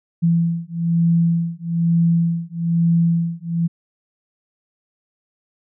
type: beating tone pair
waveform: sine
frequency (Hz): 167.6 / 168.7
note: E3 / E3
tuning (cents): +29 / +40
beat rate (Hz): 1.1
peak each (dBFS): -18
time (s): 0.22-3.68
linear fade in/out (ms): 20
effects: none